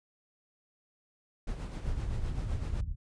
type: noise with tremolo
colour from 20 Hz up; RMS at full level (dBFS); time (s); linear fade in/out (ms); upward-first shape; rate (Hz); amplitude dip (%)
brown; -36; 1.47-2.81; 5; sine; 7.8; 50
type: low-pass noise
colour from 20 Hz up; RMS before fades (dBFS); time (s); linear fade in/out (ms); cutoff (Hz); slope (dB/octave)
pink; -34; 1.83-2.96; 50; 120; 24
effects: resampled to 22050 Hz